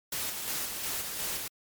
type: noise with tremolo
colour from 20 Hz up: white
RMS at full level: -33 dBFS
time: 0.12-1.48 s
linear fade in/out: 5 ms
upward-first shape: square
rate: 2.8 Hz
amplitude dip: 35%
effects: MP3 96 kbps